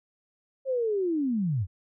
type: linear sweep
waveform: sine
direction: down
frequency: 543 to 80.8 Hz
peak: -24 dBFS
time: 0.65-1.67 s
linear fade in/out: 50 ms
effects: none